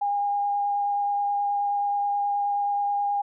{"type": "tone with vibrato", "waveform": "sine", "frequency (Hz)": 812, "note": "G#5", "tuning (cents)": -39, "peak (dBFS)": -22, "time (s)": [0.01, 3.22], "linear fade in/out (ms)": 10, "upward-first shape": "sine", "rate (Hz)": 9.4, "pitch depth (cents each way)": 9, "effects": []}